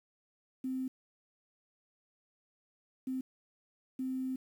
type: tone bursts at uneven times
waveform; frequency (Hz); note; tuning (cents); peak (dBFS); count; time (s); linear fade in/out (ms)
sine; 260; C4; -11; -33; 3; 0.64-0.88 / 3.07-3.21 / 3.99-4.36; 5
effects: 10-bit